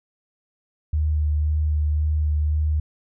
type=tone with vibrato; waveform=sine; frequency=75.9 Hz; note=D#2; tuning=42 cents flat; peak=-18 dBFS; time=0.93-2.8 s; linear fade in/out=5 ms; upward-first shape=sine; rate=1.9 Hz; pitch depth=17 cents each way; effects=none